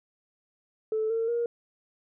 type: tone with pitch steps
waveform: sine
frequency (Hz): 437 / 454 / 471.6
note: A4 / A#4 / A#4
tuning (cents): -12 / -46 / +20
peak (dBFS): -24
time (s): 0.92-1.46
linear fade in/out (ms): 2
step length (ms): 180
effects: tanh soft clip ceiling -20 dBFS